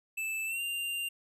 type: tone with pitch glide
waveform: square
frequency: 2634 to 2787 Hz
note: E7 to F7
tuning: -2 to -4 cents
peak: -33 dBFS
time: 0.17-1.09 s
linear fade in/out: 10 ms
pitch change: +98 cents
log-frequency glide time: 0.46-0.61 s
effects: none